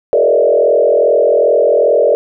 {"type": "tone with frequency modulation", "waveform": "sine", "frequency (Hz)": 523.3, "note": "C5", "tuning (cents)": 0, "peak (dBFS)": -7, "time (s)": [0.13, 2.15], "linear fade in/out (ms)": 0, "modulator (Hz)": 42.5, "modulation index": 2.5, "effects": []}